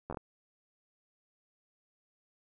slowing click train, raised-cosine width 1 ms, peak -25 dBFS, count 5, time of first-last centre 0.1-0.172 s, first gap 11 ms, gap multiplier 1.34, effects none

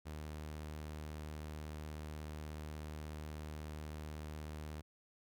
sawtooth tone, 76.4 Hz, D#2, 31 cents flat, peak -40 dBFS, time 0.05-4.82 s, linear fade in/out 20 ms, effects none

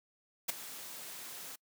white noise with ADSR envelope, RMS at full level -30 dBFS, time 0.48-1.56 s, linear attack 15 ms, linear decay 11 ms, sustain -16 dB, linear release 11 ms, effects noise-tail reverb RT60 0.1 s tail -26 dB re dry + high-pass 150 Hz 12 dB/octave

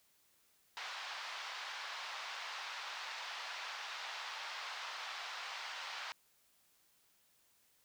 pink band-pass noise, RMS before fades -45 dBFS, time 0.77-6.12 s, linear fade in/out 0 ms, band 830 to 5000 Hz, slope 24 dB/octave, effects white hiss -72 dBFS RMS until 7.84 s

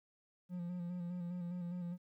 triangle tone with vibrato, 176.1 Hz, F3, 15 cents sharp, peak -37 dBFS, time 0.49-1.98 s, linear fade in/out 50 ms, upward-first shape square, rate 4.9 Hz, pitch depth 30 cents each way, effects 13-bit

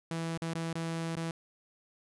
sawtooth tone with dropouts, 164.81 Hz, E3, in tune, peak -29 dBFS, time 0.11-1.31 s, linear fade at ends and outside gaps 2 ms, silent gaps 0.375-0.419 / 0.537-0.551 / 0.73-0.754 / 1.156-1.168 s, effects resampled to 24000 Hz

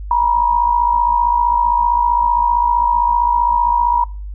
sine tone with amplitude modulation, 957 Hz, A#5, 45 cents sharp, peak -8 dBFS, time 0.11-4.04 s, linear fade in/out 2 ms, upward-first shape sine, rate 55.4 Hz, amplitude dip 65%, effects noise-tail reverb RT60 0.4 s tail -23 dB re dry + added 50 Hz sine -25 dBFS peak until 4.34 s

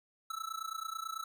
square tone with amplitude modulation, 1313 Hz, E6, 7 cents flat, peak -35 dBFS, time 0.3-1.24 s, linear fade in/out 5 ms, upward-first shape sine, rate 29.1 Hz, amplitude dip 90%, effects none

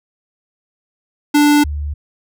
square / sine tone pair in turn, 293.7 / 73.25 Hz, D4 / D2, 0 / -4 cents, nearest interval 2 octaves, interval 2404 cents, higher first, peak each -9 / -19 dBFS, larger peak first, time 1.34-1.64 / 1.64-1.94 s, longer neither, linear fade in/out 10 ms, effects none

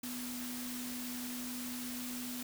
sine tone in noise, 246.9 Hz, B3, in tune, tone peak -41 dBFS, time 0.03-2.43 s, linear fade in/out 5 ms, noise white, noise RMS -44 dBFS, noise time 0.03-2.43 s, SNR 0 dB, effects none

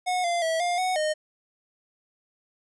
square tone with pitch steps, 729 / 691 / 650 / 705 / 740 / 615 Hz, F#5 / F5 / E5 / F5 / F#5 / D#5, -26 / -19 / -24 / +16 / 0 / -20 cents, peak -24 dBFS, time 0.06-1.14 s, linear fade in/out 20 ms, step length 180 ms, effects resampled to 24000 Hz

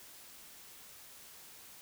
silence, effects white hiss -54 dBFS RMS until 1.81 s

